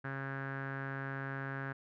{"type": "tone with low-pass filter", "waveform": "sawtooth", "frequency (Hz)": 136, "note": "C#3", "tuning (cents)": -33, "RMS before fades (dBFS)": -40, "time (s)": [0.04, 1.73], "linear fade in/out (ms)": 10, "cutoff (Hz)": 1600, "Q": 7, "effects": []}